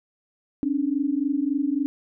sine tone pair together, 271.4 / 295 Hz, C#4 / D4, -36 / +8 cents, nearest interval minor second, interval 144 cents, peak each -24 dBFS, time 0.63-1.86 s, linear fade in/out 0 ms, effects none

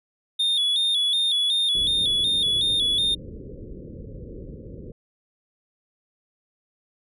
triangle tone with vibrato, 3520 Hz, A7, in tune, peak -18 dBFS, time 0.39-3.15 s, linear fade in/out 10 ms, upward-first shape square, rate 2.7 Hz, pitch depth 62 cents each way
pink low-pass noise, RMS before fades -38 dBFS, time 1.75-4.92 s, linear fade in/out 2 ms, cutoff 540 Hz, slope 96 dB/octave
effects none

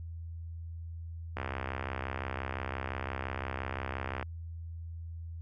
click train, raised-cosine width 0.5 ms, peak -20 dBFS, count 189, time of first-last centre 1.37-4.227 s, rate 65.8 Hz, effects added 83 Hz sine -39 dBFS peak until 5.41 s

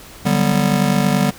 square chord, G major seventh, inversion second, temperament just, 147 / 183.75 / 196 / 245 Hz, D3 / F#3 / G3 / B3, +2 / -12 / 0 / -14 cents, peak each -20 / -24 / -18 / -21 dBFS, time 0.25-1.31 s, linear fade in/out 10 ms, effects pink hiss -39 dBFS RMS until 1.38 s

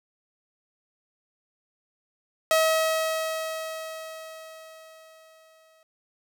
sawtooth tone with exponential decay, 640 Hz, D#5, 49 cents sharp, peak -14 dBFS, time 2.51-5.83 s, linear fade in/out 1 ms, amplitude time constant 720 ms, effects none

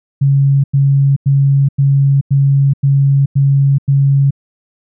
sine tone bursts, 138.59 Hz, C#3, in tune, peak -7 dBFS, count 8, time 0.21-4.308 s, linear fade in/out 10 ms, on 430 ms, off 94 ms, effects none

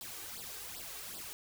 white noise with flanger, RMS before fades -45 dBFS, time 0.01-1.33 s, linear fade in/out 0 ms, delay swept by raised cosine 0.22 to 2.62 ms, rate 2.6 Hz, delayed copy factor +0.8, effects none

